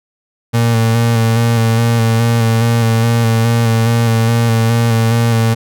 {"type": "tone with vibrato", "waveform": "35% pulse", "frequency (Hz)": 115.1, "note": "A#2", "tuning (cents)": -22, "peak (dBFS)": -8, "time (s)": [0.53, 5.55], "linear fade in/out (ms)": 20, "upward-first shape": "square", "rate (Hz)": 2.4, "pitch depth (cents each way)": 24, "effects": []}